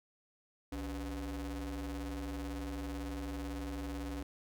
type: ring-modulated tone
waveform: 45% pulse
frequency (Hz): 110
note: A2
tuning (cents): 0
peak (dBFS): -35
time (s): 0.72-4.23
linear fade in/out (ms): 5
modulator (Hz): 174
effects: none